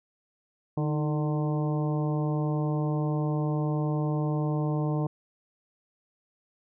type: harmonic tone with a mistuned harmonic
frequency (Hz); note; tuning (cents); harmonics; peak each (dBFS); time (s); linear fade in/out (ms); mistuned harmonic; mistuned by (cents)
150; D3; +37; 1 / 2 / 3 / 4 / 5 / 6 / 7; -26 / -32 / -36 / -38 / -40 / -42 / -43; 0.77-5.07; 5; 2; +61
effects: none